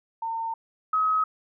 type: tone pair in turn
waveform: sine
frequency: 908 / 1273.4 Hz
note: A#5 / D#6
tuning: -46 / +40 cents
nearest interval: tritone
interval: 586 cents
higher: second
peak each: -27 / -20 dBFS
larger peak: second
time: 0.22-0.54 / 0.93-1.24 s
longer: first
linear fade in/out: 5 ms
effects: none